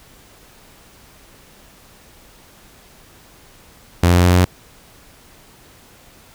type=tone with pitch steps; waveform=sawtooth; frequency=87.31 / 87.92 / 88.53 / 89.14 / 89.76 / 90.39 Hz; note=F2 / F2 / F2 / F2 / F2 / F#2; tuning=0 / +12 / +24 / +36 / +48 / -40 cents; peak=-6 dBFS; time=4.03-4.45 s; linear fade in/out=5 ms; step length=70 ms; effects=pink hiss -47 dBFS RMS until 6.34 s